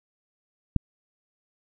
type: click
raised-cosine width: 5 ms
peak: -8 dBFS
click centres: 0.763 s
effects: none